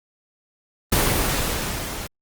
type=noise with level ramp; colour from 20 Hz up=pink; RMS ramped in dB=-17 to -32 dBFS; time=0.92-2.07 s; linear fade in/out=5 ms; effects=Opus 24 kbps